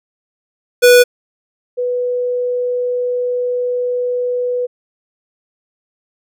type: tone pair in turn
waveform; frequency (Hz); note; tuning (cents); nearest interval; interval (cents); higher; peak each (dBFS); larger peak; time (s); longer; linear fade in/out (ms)
square / sine; 490.6 / 493.3; B4 / B4; -12 / -2; unison; 10; second; -5 / -15; first; 0.82-1.04 / 1.77-4.67; second; 20
effects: none